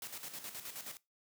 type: noise with tremolo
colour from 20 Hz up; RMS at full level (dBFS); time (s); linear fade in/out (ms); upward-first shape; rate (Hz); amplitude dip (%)
white; -44; 0.02-0.97; 2; square; 9.5; 60
effects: noise-tail reverb RT60 0.2 s tail -19 dB re dry + high-pass 100 Hz 12 dB/octave